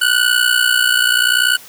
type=ring-modulated tone; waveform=25% pulse; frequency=1480 Hz; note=F#6; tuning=in tune; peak=-5 dBFS; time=0.01-1.57 s; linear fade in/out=10 ms; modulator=30.3 Hz; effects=white hiss -39 dBFS RMS until 1.68 s + high-pass 80 Hz 12 dB/octave